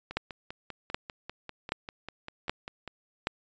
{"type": "two click trains", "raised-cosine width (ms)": 0.3, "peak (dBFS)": [-12, -23], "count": [5, 15], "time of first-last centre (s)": [[0.17, 3.271], [0.11, 2.877]], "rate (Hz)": [1.29, 5.06], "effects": ["resampled to 16000 Hz"]}